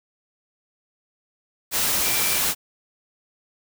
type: tone in noise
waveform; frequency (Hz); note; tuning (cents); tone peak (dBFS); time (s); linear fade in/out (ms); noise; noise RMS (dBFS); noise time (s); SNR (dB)
sine; 2349; D7; 0; -31; 2.01-2.41; 50; white; -22; 1.71-2.55; -12
effects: none